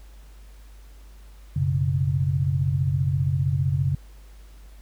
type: chord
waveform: sine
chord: F# suspended fourth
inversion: none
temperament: equal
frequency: 92.5 / 123.47 / 138.59 Hz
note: F#2 / B2 / C#3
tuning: 0 / 0 / 0 cents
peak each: -25 / -28 / -22 dBFS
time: 1.56-3.95 s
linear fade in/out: 5 ms
effects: added 50 Hz sine -43 dBFS peak until 4.81 s + pink hiss -57 dBFS RMS until 4.81 s